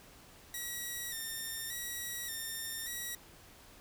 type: tone with vibrato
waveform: 5% pulse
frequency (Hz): 1866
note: A#6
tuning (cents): +1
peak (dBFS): -28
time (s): 0.54-3.15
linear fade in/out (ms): 2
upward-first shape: square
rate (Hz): 0.86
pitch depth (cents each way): 50
effects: pink hiss -57 dBFS RMS until 3.8 s